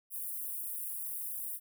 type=high-pass noise; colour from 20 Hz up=white; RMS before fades=-39 dBFS; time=0.1-1.6 s; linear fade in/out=50 ms; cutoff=9400 Hz; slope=48 dB/octave; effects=none